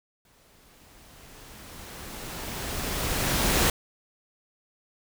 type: noise with exponential growth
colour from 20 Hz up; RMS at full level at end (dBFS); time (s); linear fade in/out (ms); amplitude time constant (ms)
pink; -21; 0.25-3.7; 2; 750
effects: none